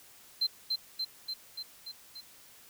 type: tone with echo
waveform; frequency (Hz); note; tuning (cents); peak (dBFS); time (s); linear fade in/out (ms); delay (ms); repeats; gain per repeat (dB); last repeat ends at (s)
triangle; 4114; C8; -30; -23; 0.41-0.47; 10; 290; 6; -3; 2.21
effects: tanh soft clip ceiling -21 dBFS + white hiss -56 dBFS RMS until 2.69 s